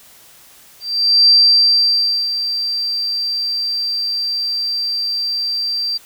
sine tone with ADSR envelope, 4699 Hz, D8, in tune, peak -6 dBFS, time 0.8-5.98 s, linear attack 480 ms, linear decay 1000 ms, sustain -11 dB, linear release 14 ms, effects white hiss -45 dBFS RMS until 6.05 s

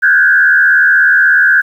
sine tone with frequency modulation, 1574 Hz, G6, 7 cents sharp, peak -5 dBFS, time 0.02-1.62 s, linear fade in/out 20 ms, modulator 76.6 Hz, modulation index 1.3, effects 7-bit

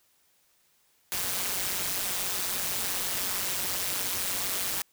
white noise with amplitude modulation, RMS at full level -27 dBFS, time 1.12-4.82 s, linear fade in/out 0 ms, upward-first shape sine, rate 187 Hz, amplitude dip 80%, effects white hiss -67 dBFS RMS until 4.92 s

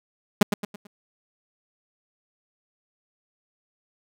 sawtooth tone with echo, 205.4 Hz, G#3, 19 cents flat, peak -8 dBFS, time 0.41-0.43 s, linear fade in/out 5 ms, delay 110 ms, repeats 4, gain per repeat -8 dB, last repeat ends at 0.87 s, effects none

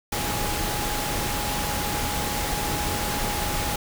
sine tone in noise, 830.6 Hz, G#5, in tune, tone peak -32 dBFS, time 0.12-3.76 s, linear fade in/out 5 ms, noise pink, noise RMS -27 dBFS, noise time 0.12-3.76 s, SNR -8 dB, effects none

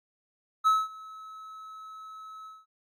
triangle tone with ADSR envelope, 1293 Hz, E6, 34 cents flat, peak -16 dBFS, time 0.64-2.66 s, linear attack 29 ms, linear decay 210 ms, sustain -24 dB, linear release 200 ms, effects AAC 64 kbps

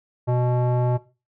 square tone with low-pass filter, 123.47 Hz, B2, in tune, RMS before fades -21 dBFS, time 0.27-0.98 s, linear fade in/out 20 ms, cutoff 760 Hz, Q 2.5, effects noise-tail reverb RT60 0.3 s tail -17 dB re dry

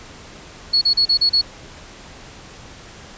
sine tone bursts, 4369 Hz, C#8, 26 cents flat, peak -12 dBFS, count 6, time 0.73-1.415 s, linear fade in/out 10 ms, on 85 ms, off 35 ms, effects pink hiss -40 dBFS RMS until 3.17 s + resampled to 16000 Hz

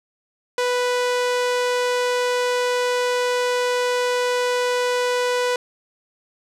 sawtooth tone with low-pass filter, 493.9 Hz, B4, in tune, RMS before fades -21 dBFS, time 0.58-5.56 s, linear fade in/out 2 ms, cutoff 8500 Hz, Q 0.65, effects none

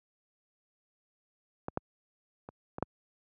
clicks, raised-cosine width 1 ms, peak -20 / -16 / -29 / -23 / -14 dBFS, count 5, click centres 1.684 / 1.774 / 2.489 / 2.784 / 2.826 s, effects high-pass 80 Hz 12 dB/octave

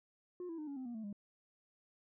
sine tone with pitch steps, 358.1 / 330.3 / 304.6 / 281 / 259.1 / 239 / 220.4 / 203.3 Hz, F4 / E4 / D#4 / C#4 / C4 / A#3 / A3 / G#3, +43 / +4 / -37 / +24 / -17 / +43 / +3 / -37 cents, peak -39 dBFS, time 0.4-1.128 s, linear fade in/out 2 ms, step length 91 ms, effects tanh soft clip ceiling -40 dBFS

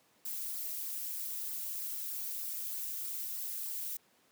violet noise with flanger, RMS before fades -39 dBFS, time 0.25-3.97 s, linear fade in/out 5 ms, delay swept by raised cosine 0.29 to 3.59 ms, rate 3.2 Hz, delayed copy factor -0.5, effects pink hiss -68 dBFS RMS until 4.31 s + high-pass 200 Hz 12 dB/octave

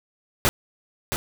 pink noise with echo, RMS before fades -19 dBFS, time 0.45-0.49 s, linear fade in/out 0 ms, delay 670 ms, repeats 1, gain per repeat -7 dB, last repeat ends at 1.16 s, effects none

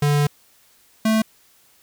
square tone pair in turn, 145.8 / 219.7 Hz, D3 / A3, -12 / -2 cents, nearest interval perfect fifth, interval 710 cents, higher second, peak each -16 dBFS, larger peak neither, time 0.02-0.27 / 1.05-1.22 s, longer first, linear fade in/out 5 ms, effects white hiss -56 dBFS RMS until 1.82 s

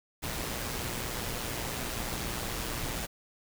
pink noise with amplitude modulation, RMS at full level -33 dBFS, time 0.22-3.07 s, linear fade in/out 20 ms, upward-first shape sine, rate 119 Hz, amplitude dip 45%, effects none

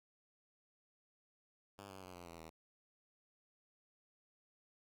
5% pulse tone with pitch steps, 99.6 / 95.49 / 91.54 / 87.77 / 84.14 / 80.67 Hz, G2 / G2 / F#2 / F2 / E2 / E2, +28 / -45 / -18 / +9 / +36 / -37 cents, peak -40 dBFS, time 1.78-2.5 s, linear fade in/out 10 ms, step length 120 ms, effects none

